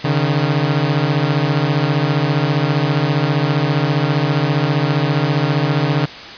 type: beating tone pair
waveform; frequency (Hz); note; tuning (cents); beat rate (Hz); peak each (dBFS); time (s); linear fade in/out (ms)
sawtooth; 138.59 / 153.59; C#3 / D#3; 0 / -22; 15; -13; 0.04-6.06; 10
effects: white hiss -32 dBFS RMS until 6.37 s + resampled to 11025 Hz